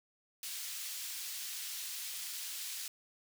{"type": "high-pass noise", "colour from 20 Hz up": "pink", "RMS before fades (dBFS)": -42, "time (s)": [0.43, 2.88], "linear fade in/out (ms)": 2, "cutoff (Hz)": 3500, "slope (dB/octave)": 12, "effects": []}